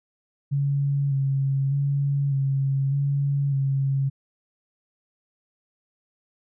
sine tone with vibrato, 138.59 Hz, C#3, in tune, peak -20 dBFS, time 0.51-4.1 s, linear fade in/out 20 ms, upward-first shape square, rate 0.83 Hz, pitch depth 25 cents each way, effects none

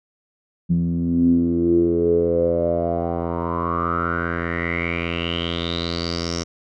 10% pulse tone with low-pass filter sweep, 85 Hz, F2, 46 cents flat, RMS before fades -21 dBFS, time 0.69-6.44 s, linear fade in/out 20 ms, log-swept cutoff 180 to 5800 Hz, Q 8.9, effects none

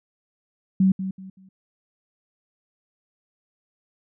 sine tone with echo, 190 Hz, F#3, 46 cents sharp, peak -14 dBFS, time 0.8-0.92 s, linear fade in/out 5 ms, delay 190 ms, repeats 3, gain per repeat -11 dB, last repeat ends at 1.49 s, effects none

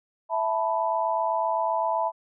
sine chord, E suspended fourth, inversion none, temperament equal, 659.3 / 880 / 987.8 Hz, E5 / A5 / B5, 0 / 0 / 0 cents, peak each -27 dBFS, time 0.29-2.12 s, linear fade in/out 50 ms, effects none

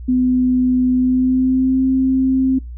sine tone with pitch glide, 252.8 to 262.3 Hz, B3 to C4, +41 to +4 cents, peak -12 dBFS, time 0.08-2.59 s, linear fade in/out 10 ms, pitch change +63 cents, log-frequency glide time 0.94-1.84 s, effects noise-tail reverb RT60 0.2 s tail -24 dB re dry + added 60 Hz sine -28 dBFS peak until 2.77 s

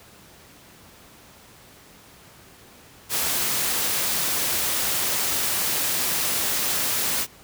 white noise, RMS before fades -24 dBFS, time 3.09-7.27 s, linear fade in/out 50 ms, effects pink hiss -49 dBFS RMS until 7.43 s + high-pass 60 Hz 12 dB/octave

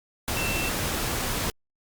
sine tone in noise, 2680 Hz, E7, 28 cents sharp, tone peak -30 dBFS, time 0.37-0.69 s, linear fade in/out 0 ms, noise pink, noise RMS -28 dBFS, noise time 0.28-1.5 s, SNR -5 dB, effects Opus 48 kbps

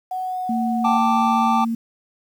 sine tone with vibrato, 740 Hz, F#5, in tune, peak -23 dBFS, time 0.11-0.98 s, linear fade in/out 5 ms, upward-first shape triangle, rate 2.6 Hz, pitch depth 11 cents each way
sine tone, 228.8 Hz, A#3, 32 cents flat, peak -20 dBFS, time 0.49-1.75 s, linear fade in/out 5 ms
triangle chord, G suspended second, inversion none, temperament just, 784 / 882 / 1176 Hz, G5 / A5 / D6, 0 / +4 / +2 cents, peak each -19 dBFS, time 0.84-1.65 s, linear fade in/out 10 ms
effects 8-bit

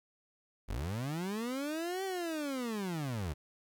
30% pulse linear two-way sweep, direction up then down, 38.97 to 390 to 68.3 Hz, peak -32 dBFS, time 0.68-3.34 s, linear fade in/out 20 ms, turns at 2.04 s, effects 12-bit

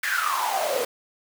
pink noise with high-pass filter sweep, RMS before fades -25 dBFS, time 0.03-0.85 s, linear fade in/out 5 ms, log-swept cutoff 1800 to 460 Hz, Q 9.7, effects none

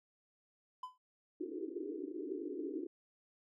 triangle tone with exponential decay, 1010 Hz, B5, 39 cents sharp, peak -36 dBFS, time 0.83-0.98 s, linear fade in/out 5 ms, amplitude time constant 31 ms
pink band-pass noise, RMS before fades -42 dBFS, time 1.4-2.87 s, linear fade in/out 5 ms, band 280 to 440 Hz, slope 96 dB/octave
effects none

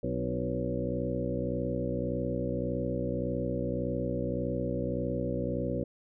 harmonic tone with a mistuned harmonic, 61.74 Hz, B1, in tune, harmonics 1 / 2 / 3 / 4 / 5 / 6 / 8 / 9, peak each -40 / -36 / -37 / -37 / -39 / -39 / -36 / -37 dBFS, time 0.03-5.84 s, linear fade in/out 5 ms, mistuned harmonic 4, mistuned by +56 cents, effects none

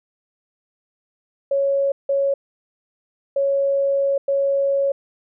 sine tone bursts at uneven times, 554 Hz, C#5, 1 cent flat, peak -16 dBFS, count 4, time 1.51-1.92 / 2.09-2.34 / 3.36-4.18 / 4.28-4.92 s, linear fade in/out 5 ms, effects none

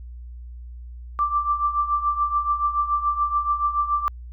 sine tone with tremolo, 1174.7 Hz, D6, in tune, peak -16 dBFS, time 1.19-4.08 s, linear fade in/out 0 ms, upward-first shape triangle, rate 7 Hz, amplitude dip 80%, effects added 60 Hz sine -35 dBFS peak until 4.32 s

